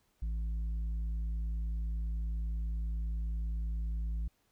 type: tone with tanh clipping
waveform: sine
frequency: 55 Hz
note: A1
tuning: in tune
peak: -33 dBFS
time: 0.22-4.28 s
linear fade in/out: 5 ms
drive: 5 dB
effects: pink hiss -74 dBFS RMS until 4.51 s